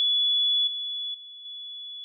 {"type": "tone with level steps", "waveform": "sine", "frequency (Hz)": 3417, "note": "G#7", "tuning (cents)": 49, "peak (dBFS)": [-20, -29, -41, -36], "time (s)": [0, 2.04], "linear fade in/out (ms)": 0, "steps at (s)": [0.67, 1.14, 1.45], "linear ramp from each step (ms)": 5, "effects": []}